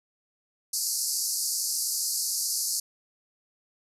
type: band-pass noise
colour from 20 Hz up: pink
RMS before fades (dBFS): -29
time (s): 0.73-2.8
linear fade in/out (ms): 5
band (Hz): 4500 to 13000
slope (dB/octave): 96
effects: none